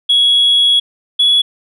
sine tone pair in turn, 3343 / 3382 Hz, G#7 / G#7, +11 / +31 cents, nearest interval unison, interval 20 cents, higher second, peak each -6 dBFS, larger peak neither, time 0.09-0.8 / 1.19-1.42 s, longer first, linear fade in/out 10 ms, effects tanh soft clip ceiling -5 dBFS

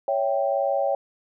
sine chord, C# diminished, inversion none, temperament equal with one note detuned, 557.3 / 659.3 / 784 Hz, C#5 / E5 / G5, +9 / 0 / 0 cents, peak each -23 / -27 / -26 dBFS, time 0.08-0.95 s, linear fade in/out 2 ms, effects none

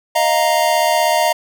square chord, Eb suspended second, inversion none, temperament equal, 622.3 / 698.5 / 932.3 Hz, Eb5 / F5 / Bb5, 0 / 0 / 0 cents, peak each -18 dBFS, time 0.15-1.33 s, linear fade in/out 10 ms, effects none

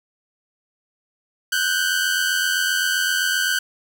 sawtooth tone pair together, 1480 / 1567.7 Hz, F#6 / G6, 0 / 0 cents, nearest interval minor second, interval 100 cents, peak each -18 dBFS, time 1.52-3.59 s, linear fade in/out 5 ms, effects none

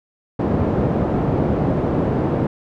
pink band-pass noise, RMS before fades -19 dBFS, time 0.39-2.47 s, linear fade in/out 5 ms, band 100 to 570 Hz, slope 12 dB/octave, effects none

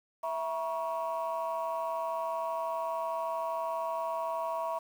sine chord, A# diminished, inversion second, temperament equal with one note detuned, 659.3 / 955.8 / 1108.7 Hz, E5 / A#5 / C#6, 0 / +43 / 0 cents, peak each -33 / -34 / -37 dBFS, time 0.23-4.79 s, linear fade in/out 10 ms, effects tanh soft clip ceiling -25 dBFS + 9-bit

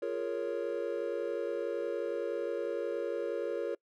triangle chord, Bb minor seventh, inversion second, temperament equal, 349.2 / 415.3 / 466.2 / 554.4 Hz, F4 / Ab4 / Bb4 / Db5, 0 / 0 / 0 / 0 cents, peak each -37 / -37 / -34 / -35 dBFS, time 0.02-3.75 s, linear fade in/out 5 ms, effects noise-tail reverb RT60 0.1 s tail -25 dB re dry

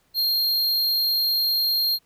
square tone, 4215 Hz, C8, 12 cents sharp, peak -20 dBFS, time 0.14-1.99 s, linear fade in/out 50 ms, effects pink hiss -65 dBFS RMS until 2.05 s

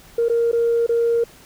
sine tone with dropouts, 466.6 Hz, A#4, 2 cents sharp, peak -14 dBFS, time 0.18-1.24 s, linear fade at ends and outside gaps 5 ms, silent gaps 0.285-0.297 / 0.516-0.529 / 0.865-0.891 s, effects tanh soft clip ceiling -11 dBFS + pink hiss -47 dBFS RMS until 1.45 s

